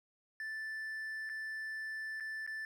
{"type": "tone with dropouts", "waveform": "triangle", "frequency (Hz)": 1760, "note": "A6", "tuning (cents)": 0, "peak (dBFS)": -37, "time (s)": [0.4, 2.65], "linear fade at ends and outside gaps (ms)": 1, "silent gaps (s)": [[1.292, 1.297], [2.2, 2.206], [2.465, 2.475]], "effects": []}